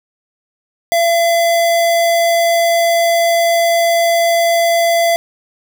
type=tone; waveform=square; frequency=677 Hz; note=E5; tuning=46 cents sharp; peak=-11 dBFS; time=0.92-5.16 s; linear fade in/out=0 ms; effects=none